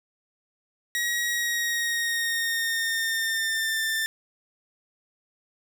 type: tone with pitch glide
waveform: sawtooth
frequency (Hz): 1901 to 1784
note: A#6 to A6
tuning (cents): +33 to +23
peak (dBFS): -21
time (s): 0.95-4.06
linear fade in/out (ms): 0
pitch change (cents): -110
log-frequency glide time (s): 1.3-3.8
effects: none